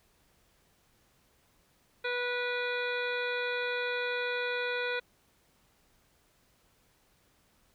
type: harmonic tone with a mistuned harmonic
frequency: 489.8 Hz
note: B4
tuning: 14 cents flat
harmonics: 1 / 2 / 3 / 4 / 5 / 7 / 8 / 9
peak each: -34 / -42 / -35 / -41 / -38 / -44 / -44 / -53 dBFS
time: 2.04-5 s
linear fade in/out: 10 ms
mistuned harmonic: 9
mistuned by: -57 cents
effects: pink hiss -68 dBFS RMS until 7.74 s